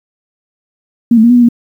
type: tone with pitch steps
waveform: sine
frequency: 235.5 / 219.7 / 235.8 / 245.8 / 242.2 / 236 Hz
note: A#3 / A3 / A#3 / B3 / B3 / A#3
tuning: +18 / -2 / +20 / -8 / -34 / +22 cents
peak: -3 dBFS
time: 1.11-1.488 s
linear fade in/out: 5 ms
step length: 63 ms
effects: 7-bit